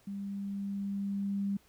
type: tone with level ramp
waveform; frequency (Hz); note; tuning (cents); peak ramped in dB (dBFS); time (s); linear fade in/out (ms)
sine; 199; G3; +26; -36 to -29; 0.07-1.57; 5
effects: pink hiss -65 dBFS RMS until 1.68 s